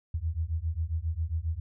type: beating tone pair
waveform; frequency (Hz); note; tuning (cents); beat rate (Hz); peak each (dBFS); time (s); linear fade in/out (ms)
sine; 77.78 / 85.18; D#2 / F2; 0 / -43; 7.4; -31; 0.14-1.6; 5
effects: none